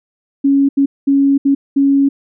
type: tone bursts at uneven times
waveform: sine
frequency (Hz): 277.2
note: C#4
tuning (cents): 0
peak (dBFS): -8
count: 5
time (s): 0.44-0.69 / 0.77-0.86 / 1.07-1.38 / 1.45-1.55 / 1.76-2.09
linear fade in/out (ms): 10
effects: none